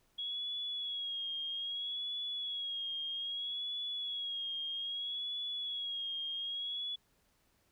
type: tone with vibrato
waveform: sine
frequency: 3322 Hz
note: G#7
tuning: in tune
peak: -36 dBFS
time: 0.18-6.96 s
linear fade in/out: 10 ms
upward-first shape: sine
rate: 0.62 Hz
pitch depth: 50 cents each way
effects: pink hiss -73 dBFS RMS until 7.71 s